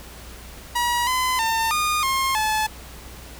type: tone with pitch steps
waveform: sawtooth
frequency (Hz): 961 / 1018 / 902 / 1222 / 1068 / 864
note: B5 / C6 / A5 / D#6 / C6 / A5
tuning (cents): -48 / -48 / +43 / -32 / +35 / -32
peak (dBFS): -16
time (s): 0.75-2.67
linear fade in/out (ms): 10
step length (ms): 320
effects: added 60 Hz sine -41 dBFS peak until 3.39 s + pink hiss -42 dBFS RMS until 3.39 s